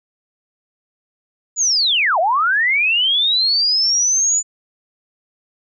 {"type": "linear two-way sweep", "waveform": "sine", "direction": "down then up", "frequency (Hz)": [7020, 616, 7020], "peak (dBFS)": -13, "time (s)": [1.56, 4.43], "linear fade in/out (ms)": 50, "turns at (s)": 2.19, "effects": []}